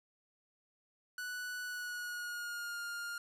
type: tone with pitch glide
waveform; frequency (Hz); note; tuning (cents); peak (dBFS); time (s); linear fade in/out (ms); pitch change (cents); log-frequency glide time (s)
45% pulse; 1480 to 1409.9; F#6 to F6; 0 to +16; -39; 1.18-3.18; 2; -84; 1.64-2.8
effects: resampled to 32000 Hz